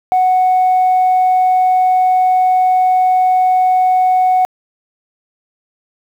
sine tone, 740 Hz, F#5, in tune, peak -7 dBFS, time 0.12-4.45 s, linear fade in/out 0 ms, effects tanh soft clip ceiling -6 dBFS + 7-bit

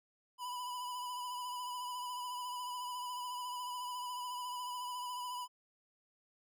square tone with vibrato, 990 Hz, B5, 4 cents sharp, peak -40 dBFS, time 0.38-5.48 s, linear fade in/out 50 ms, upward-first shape sine, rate 14 Hz, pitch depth 31 cents each way, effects none

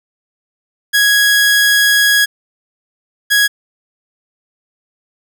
sawtooth tone pair in turn, 1661.2 / 1661.2 Hz, G#6 / G#6, 0 / 0 cents, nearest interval unison, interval 0 cents, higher neither, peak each -5 dBFS, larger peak neither, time 0.93-2.26 / 3.3-3.48 s, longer first, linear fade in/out 20 ms, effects none

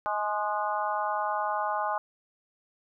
harmonic tone with a mistuned harmonic, 209.7 Hz, G#3, 17 cents sharp, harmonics 3 / 4 / 5 / 6 / 7, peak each -34 / -30 / -33 / -34 / -38 dBFS, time 0.06-1.98 s, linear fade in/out 0 ms, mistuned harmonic 6, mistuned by -42 cents, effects none

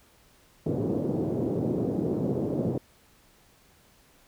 white band-pass noise, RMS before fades -28 dBFS, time 0.66-2.78 s, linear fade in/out 5 ms, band 110 to 440 Hz, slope 24 dB/octave, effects pink hiss -60 dBFS RMS until 4.27 s

